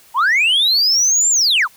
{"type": "linear two-way sweep", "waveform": "sine", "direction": "up then down", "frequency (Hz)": [859, 7459, 862], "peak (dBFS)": -9, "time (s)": [0.14, 1.68], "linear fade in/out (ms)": 50, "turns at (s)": 1.3, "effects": ["tanh soft clip ceiling -10 dBFS", "white hiss -48 dBFS RMS until 1.76 s"]}